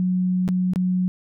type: tone with dropouts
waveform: sine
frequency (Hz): 182.9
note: F#3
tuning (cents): -20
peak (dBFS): -18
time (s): 0-1.08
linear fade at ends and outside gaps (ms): 0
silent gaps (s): 0.479-0.488 / 0.735-0.759
effects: none